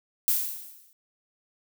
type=noise with exponential decay; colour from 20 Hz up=violet; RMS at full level=-21 dBFS; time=0.28-0.93 s; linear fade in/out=0 ms; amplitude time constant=140 ms; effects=none